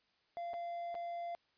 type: tone with dropouts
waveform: triangle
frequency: 689 Hz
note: F5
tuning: 24 cents flat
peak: -37 dBFS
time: 0.37-1.35 s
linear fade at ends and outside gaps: 0 ms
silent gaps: 0.534-0.54 / 0.944-0.951 s
effects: white hiss -75 dBFS RMS until 1.57 s + resampled to 11025 Hz